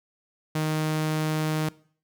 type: tone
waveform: sawtooth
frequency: 155.56 Hz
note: D#3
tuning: in tune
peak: -20 dBFS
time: 0.55-1.69 s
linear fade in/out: 5 ms
effects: noise-tail reverb RT60 0.5 s tail -21 dB re dry